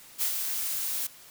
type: noise with ADSR envelope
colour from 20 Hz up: blue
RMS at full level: -26 dBFS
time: 0.18-1.07 s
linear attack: 42 ms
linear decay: 91 ms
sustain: -5 dB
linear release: 6 ms
effects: white hiss -51 dBFS RMS until 1.3 s